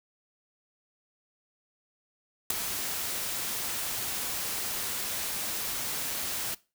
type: noise with ADSR envelope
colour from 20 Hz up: white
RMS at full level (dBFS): -22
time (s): 2.5-6.55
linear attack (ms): 5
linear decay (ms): 4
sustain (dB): -11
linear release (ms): 11
effects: noise-tail reverb RT60 0.3 s tail -21 dB re dry